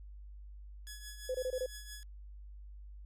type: tone with tremolo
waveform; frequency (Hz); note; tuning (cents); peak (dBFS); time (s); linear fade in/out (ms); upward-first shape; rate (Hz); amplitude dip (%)
5% pulse; 1689; G#6; +29; -32; 0.87-2.03; 0; triangle; 5.9; 70
type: tone bursts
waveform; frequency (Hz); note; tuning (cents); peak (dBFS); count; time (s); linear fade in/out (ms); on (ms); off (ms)
sine; 511; C5; -41; -32; 5; 1.29-1.662; 5; 56; 23
effects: added 50 Hz sine -47 dBFS peak until 3.05 s + low-pass 10000 Hz 12 dB/octave